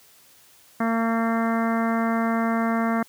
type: harmonic tone with a mistuned harmonic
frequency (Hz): 227.8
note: A#3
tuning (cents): -40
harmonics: 1 / 2 / 3 / 4 / 5 / 6 / 7 / 8 / 9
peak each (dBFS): -22 / -33 / -28 / -34 / -31 / -33 / -36 / -36 / -39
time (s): 0.8-3.03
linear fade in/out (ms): 5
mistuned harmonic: 9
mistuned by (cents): +31
effects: white hiss -54 dBFS RMS until 3.08 s + high-pass 60 Hz 12 dB/octave